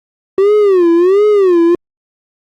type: tone with vibrato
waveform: triangle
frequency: 376.7 Hz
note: F#4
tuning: 31 cents sharp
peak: -4 dBFS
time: 0.38-1.75 s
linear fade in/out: 2 ms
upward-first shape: sine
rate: 1.4 Hz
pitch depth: 200 cents each way
effects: Opus 24 kbps